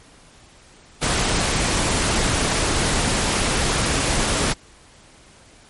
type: noise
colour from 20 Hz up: pink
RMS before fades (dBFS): -20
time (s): 1.01-4.54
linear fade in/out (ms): 20
effects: pink hiss -49 dBFS RMS until 5.69 s + MP3 48 kbps